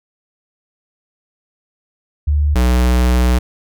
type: tone pair in turn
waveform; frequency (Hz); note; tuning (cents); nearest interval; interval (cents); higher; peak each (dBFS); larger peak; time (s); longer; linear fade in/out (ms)
sine / square; 73.7 / 61.72; D2 / B1; +7 / 0; minor third; 307; first; -11; neither; 2.27-2.55 / 2.55-3.39; second; 10
effects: none